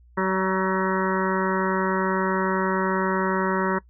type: harmonic tone with a mistuned harmonic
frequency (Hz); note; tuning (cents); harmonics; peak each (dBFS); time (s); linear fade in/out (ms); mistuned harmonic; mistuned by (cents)
189.4; F#3; +41; 1 / 2 / 3 / 5 / 6 / 7 / 8 / 9 / 10; -26 / -26 / -31 / -27 / -31 / -31 / -33 / -35 / -34; 0.17-3.79; 10; 6; -27
effects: noise-tail reverb RT60 0.1 s tail -21 dB re dry + added 60 Hz sine -50 dBFS peak until 3.89 s